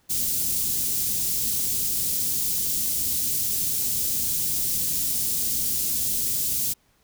white band-stop noise, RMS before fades -25 dBFS, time 0.09-6.74 s, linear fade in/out 20 ms, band 240 to 5800 Hz, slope 12 dB/octave, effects pink hiss -64 dBFS RMS until 7.03 s

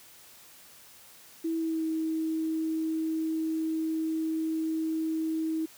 sine tone with pitch glide, 326.9 to 319.4 Hz, E4 to D#4, -14 to +45 cents, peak -27 dBFS, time 1.44-5.66 s, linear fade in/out 10 ms, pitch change -41 cents, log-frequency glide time 1.55-1.85 s, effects white hiss -53 dBFS RMS until 5.77 s + high-pass 60 Hz 12 dB/octave

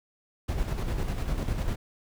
brown noise with tremolo, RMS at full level -27 dBFS, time 0.48-1.76 s, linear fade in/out 10 ms, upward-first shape square, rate 10 Hz, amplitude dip 45%, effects none

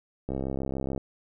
click train, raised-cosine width 2 ms, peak -18 dBFS, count 47, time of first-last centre 0.29-0.978 s, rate 66.9 Hz, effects none

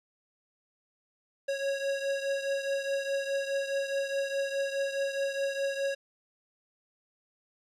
square beating tone pair, 550 / 554.8 Hz, C#5 / C#5, -14 / +1 cents, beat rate 4.8 Hz, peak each -31 / -36 dBFS, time 1.48-5.95 s, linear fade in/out 10 ms, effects low-pass 7000 Hz 12 dB/octave + 11-bit

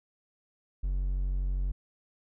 triangle tone, 46.25 Hz, F#1, in tune, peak -25 dBFS, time 0.83-1.72 s, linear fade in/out 10 ms, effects none

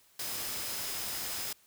sine tone in noise, 5080 Hz, D#8, 35 cents sharp, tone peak -45 dBFS, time 0.19-1.53 s, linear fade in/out 5 ms, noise white, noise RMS -37 dBFS, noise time 0.19-1.53 s, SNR -11 dB, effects white hiss -64 dBFS RMS until 1.66 s

